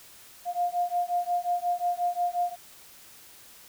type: beating tone pair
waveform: sine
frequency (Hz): 703 / 708.6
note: F5 / F5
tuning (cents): +11 / +25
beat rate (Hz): 5.6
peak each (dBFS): -28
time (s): 0.45-2.56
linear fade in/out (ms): 50
effects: white hiss -51 dBFS RMS until 3.68 s